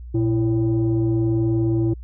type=tone pair together; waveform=sine; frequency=117.2 / 332.8 Hz; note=A#2 / E4; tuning=+10 / +17 cents; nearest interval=octave + tritone; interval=1807 cents; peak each=-18 dBFS; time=0.14-1.94 s; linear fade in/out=10 ms; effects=tanh soft clip ceiling -13 dBFS + added 60 Hz sine -33 dBFS peak until 2.03 s